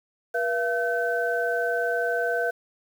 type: tone cluster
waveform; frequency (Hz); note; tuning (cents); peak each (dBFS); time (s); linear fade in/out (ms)
sine; 480.8 / 680 / 1528; B4 / F5 / G6; -46 / -46 / -45; -27; 0.34-2.51; 10
effects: 8-bit